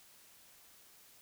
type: silence
effects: white hiss -61 dBFS RMS until 1.21 s